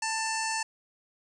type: harmonic tone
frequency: 888 Hz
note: A5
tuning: 16 cents sharp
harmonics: 1 / 2 / 3 / 5 / 6 / 7 / 8 / 9 / 10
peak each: -32 / -35 / -37 / -39 / -40 / -40 / -41 / -42 / -42 dBFS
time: 0.02-0.63 s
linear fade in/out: 5 ms
effects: 10-bit